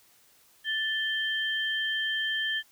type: tone pair together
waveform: sine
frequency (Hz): 1760 / 3143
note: A6 / G7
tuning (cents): 0 / +4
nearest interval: minor seventh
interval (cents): 1004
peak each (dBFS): -29 / -30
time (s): 0.64-2.63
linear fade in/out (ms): 50
effects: white hiss -61 dBFS RMS until 2.71 s